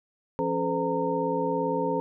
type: tone cluster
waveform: sine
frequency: 171.4 / 273.8 / 432.6 / 510 / 918 Hz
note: F3 / C#4 / A4 / C5 / A#5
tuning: -32 / -21 / -29 / -44 / -27 cents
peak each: -34 / -31 / -30 / -29 / -30 dBFS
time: 0.39-2 s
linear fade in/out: 0 ms
effects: none